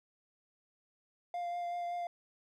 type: tone with vibrato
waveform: triangle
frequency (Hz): 699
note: F5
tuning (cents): +1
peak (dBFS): -33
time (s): 1.34-2.07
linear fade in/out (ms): 2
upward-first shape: triangle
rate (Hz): 5.3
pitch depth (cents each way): 15
effects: none